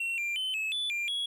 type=tone with pitch steps; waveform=triangle; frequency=2725 / 2380 / 3055 / 2587 / 3474 / 2387 / 3339 Hz; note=F7 / D7 / G7 / E7 / A7 / D7 / G#7; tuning=-43 / +22 / -45 / -33 / -23 / +28 / +9 cents; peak=-28 dBFS; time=0-1.26 s; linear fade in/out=5 ms; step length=180 ms; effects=none